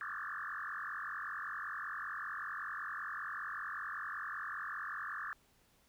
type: tone with frequency modulation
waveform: sine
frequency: 1455 Hz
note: F#6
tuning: 29 cents flat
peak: -39 dBFS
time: 0.01-5.33 s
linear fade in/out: 0 ms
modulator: 45.2 Hz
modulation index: 7.3
effects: pink hiss -70 dBFS RMS until 5.88 s